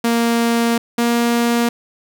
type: tone pair in turn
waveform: sawtooth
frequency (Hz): 233.1 / 236.1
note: A#3 / A#3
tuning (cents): 0 / +22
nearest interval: unison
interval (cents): 22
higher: second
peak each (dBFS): -10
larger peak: neither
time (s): 0.04-0.78 / 0.98-1.69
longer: first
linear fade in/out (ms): 5
effects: none